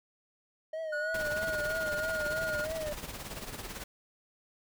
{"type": "tone with vibrato", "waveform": "triangle", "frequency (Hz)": 622.3, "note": "D#5", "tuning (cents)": 0, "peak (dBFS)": -32, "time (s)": [0.73, 2.93], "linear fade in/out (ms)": 5, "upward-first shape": "triangle", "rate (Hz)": 3.1, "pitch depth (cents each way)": 85}
{"type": "tone with pitch glide", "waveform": "triangle", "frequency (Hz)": [1458, 1431.3], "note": ["F#6", "F6"], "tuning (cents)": [-26, 42], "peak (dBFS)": -31, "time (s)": [0.92, 2.65], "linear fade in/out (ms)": 10, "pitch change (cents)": -32, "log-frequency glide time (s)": [1.26, 1.89]}
{"type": "noise with tremolo", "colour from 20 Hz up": "pink", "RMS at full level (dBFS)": -39, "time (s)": [1.14, 3.84], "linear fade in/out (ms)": 5, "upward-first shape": "sine", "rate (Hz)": 18, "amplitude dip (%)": 60}
{"effects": []}